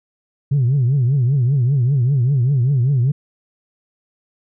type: tone with vibrato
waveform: sine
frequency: 130.81 Hz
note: C3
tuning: in tune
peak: -11 dBFS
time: 0.51-3.12 s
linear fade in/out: 10 ms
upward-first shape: triangle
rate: 5.1 Hz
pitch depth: 220 cents each way
effects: tanh soft clip ceiling -10 dBFS